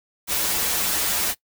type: noise with comb filter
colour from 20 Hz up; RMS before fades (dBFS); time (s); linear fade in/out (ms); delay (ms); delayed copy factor
white; -23; 0.27-1.35; 50; 7.7; -0.85
effects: noise-tail reverb RT60 0.1 s tail -21 dB re dry